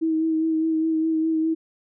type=tone with vibrato; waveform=sine; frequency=320 Hz; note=D#4; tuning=49 cents sharp; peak=-19 dBFS; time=0.01-1.55 s; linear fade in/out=20 ms; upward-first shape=sine; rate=4.9 Hz; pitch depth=22 cents each way; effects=none